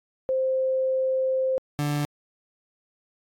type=tone pair in turn; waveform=sine / 30% pulse; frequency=523.3 / 146.56 Hz; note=C5 / D3; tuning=0 / -3 cents; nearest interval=octave + minor seventh; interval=2203 cents; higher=first; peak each=-21 dBFS; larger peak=neither; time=0.29-1.58 / 1.79-2.05 s; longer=first; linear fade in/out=0 ms; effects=AAC 64 kbps